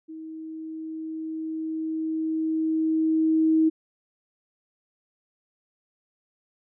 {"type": "tone with level ramp", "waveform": "sine", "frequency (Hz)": 318.2, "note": "D#4", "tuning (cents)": 39, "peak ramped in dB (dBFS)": [-36, -16], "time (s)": [0.08, 3.7], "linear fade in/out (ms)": 20, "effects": []}